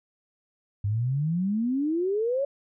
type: exponential sweep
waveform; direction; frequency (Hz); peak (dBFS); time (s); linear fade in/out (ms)
sine; up; 98 to 571; -23; 0.84-2.45; 5
effects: none